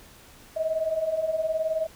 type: beating tone pair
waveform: sine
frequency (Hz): 622.3 / 641.3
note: D#5 / E5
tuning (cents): 0 / -48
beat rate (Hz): 19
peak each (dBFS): -30 / -25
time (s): 0.56-1.87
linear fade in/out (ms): 10
effects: pink hiss -51 dBFS RMS until 1.95 s